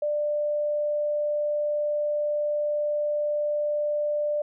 sine tone, 593 Hz, D5, 17 cents sharp, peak -23 dBFS, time 0.02-4.42 s, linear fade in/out 5 ms, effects none

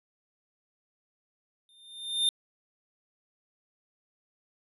square tone with exponential growth, 3616 Hz, A7, 47 cents sharp, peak -21 dBFS, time 1.69-2.29 s, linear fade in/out 1 ms, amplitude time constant 130 ms, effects resampled to 32000 Hz

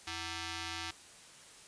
5% pulse ring-modulated tone, 416.7 Hz, G#4, 6 cents sharp, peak -24 dBFS, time 0.07-0.91 s, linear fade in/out 5 ms, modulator 503 Hz, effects white hiss -55 dBFS RMS until 1.67 s + resampled to 22050 Hz

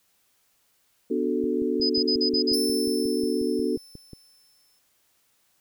sine chord, B minor seventh, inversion none, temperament equal, 246.9 / 293.7 / 370 / 440 Hz, B3 / D4 / F#4 / A4, 0 / 0 / 0 / 0 cents, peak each -28 dBFS, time 1.1-3.77 s, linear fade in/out 10 ms
click train, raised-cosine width 3 ms, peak -28 dBFS, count 16, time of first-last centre 1.44-4.133 s, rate 5.57 Hz
sine tone bursts, 5000 Hz, D#8, 8 cents sharp, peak -22 dBFS, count 6, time 1.81-2.557 s, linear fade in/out 10 ms, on 87 ms, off 45 ms
sawtooth tone with exponential decay, 5290 Hz, E8, 5 cents sharp, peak -22 dBFS, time 2.53-4.79 s, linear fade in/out 5 ms, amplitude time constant 490 ms
effects white hiss -67 dBFS RMS until 5.6 s

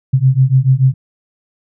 sine beating tone pair, 128.2 / 135.1 Hz, C3 / C#3, -35 / -44 cents, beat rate 6.9 Hz, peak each -11 dBFS, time 0.13-0.94 s, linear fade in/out 10 ms, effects none

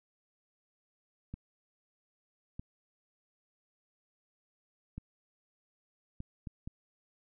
clicks, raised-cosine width 5 ms, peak -28 dBFS, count 6, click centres 1.34 / 2.595 / 4.98 / 6.204 / 6.472 / 6.675 s, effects none

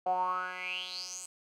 10% pulse tone with band-pass filter sweep, 182.6 Hz, F#3, 23 cents flat, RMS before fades -35 dBFS, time 0.06-1.26 s, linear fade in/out 5 ms, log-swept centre 670 to 8000 Hz, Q 8.8, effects none

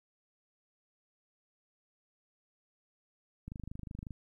click train, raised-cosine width 5 ms, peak -30 dBFS, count 17, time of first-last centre 3.48-4.107 s, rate 25.5 Hz, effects 12-bit

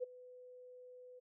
sine tone with ADSR envelope, 500 Hz, B4, 21 cents sharp, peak -34 dBFS, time 0-1.2 s, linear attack 32 ms, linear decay 14 ms, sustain -19 dB, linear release 16 ms, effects none

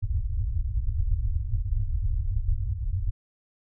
pink low-pass noise, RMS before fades -26 dBFS, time 0.02-3.11 s, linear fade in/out 10 ms, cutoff 110 Hz, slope 96 dB/octave, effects none

